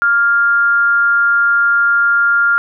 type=tone with amplitude modulation; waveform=sine; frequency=1400 Hz; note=F6; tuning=4 cents sharp; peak=-7 dBFS; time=0.02-2.58 s; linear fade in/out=0 ms; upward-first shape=sine; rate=247 Hz; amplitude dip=45%; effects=none